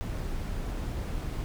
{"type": "noise", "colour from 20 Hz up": "brown", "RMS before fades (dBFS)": -33, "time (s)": [0.01, 1.44], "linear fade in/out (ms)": 0, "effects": []}